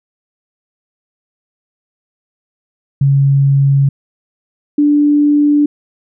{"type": "tone pair in turn", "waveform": "sine", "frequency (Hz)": [138.59, 293.1], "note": ["C#3", "D4"], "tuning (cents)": [0, -3], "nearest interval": "octave + minor second", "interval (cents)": 1297, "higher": "second", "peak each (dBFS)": -7, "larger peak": "neither", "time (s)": [[3.01, 3.89], [4.78, 5.66]], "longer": "neither", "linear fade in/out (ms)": 5, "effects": []}